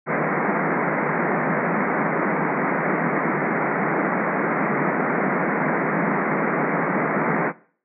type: band-pass noise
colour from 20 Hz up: pink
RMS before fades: -22 dBFS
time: 0.06-7.53 s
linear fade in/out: 50 ms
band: 150 to 2200 Hz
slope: 96 dB/octave
effects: noise-tail reverb RT60 0.5 s tail -21 dB re dry